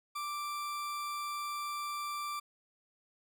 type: tone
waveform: 40% pulse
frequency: 1174.7 Hz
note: D6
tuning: in tune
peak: -35 dBFS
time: 0.15-2.4 s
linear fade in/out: 10 ms
effects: none